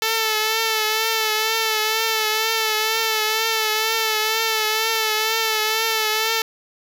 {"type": "tone with vibrato", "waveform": "5% pulse", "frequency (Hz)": 440, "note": "A4", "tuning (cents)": 0, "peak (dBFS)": -7, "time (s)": [0.02, 6.42], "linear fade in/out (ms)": 2, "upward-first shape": "triangle", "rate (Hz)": 2.1, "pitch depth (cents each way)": 45, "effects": []}